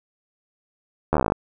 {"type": "slowing click train", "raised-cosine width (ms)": 1, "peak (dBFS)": -5, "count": 13, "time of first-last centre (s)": [1.13, 1.321], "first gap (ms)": 12, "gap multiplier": 1.05, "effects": []}